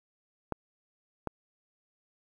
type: clicks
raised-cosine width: 1 ms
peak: -17 / -18 dBFS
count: 2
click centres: 0.523 / 1.273 s
effects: 9-bit